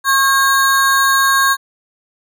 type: ring-modulated tone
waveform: square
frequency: 1351 Hz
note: E6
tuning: 42 cents sharp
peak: -8 dBFS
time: 0.04-1.57 s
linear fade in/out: 50 ms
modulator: 261 Hz
effects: none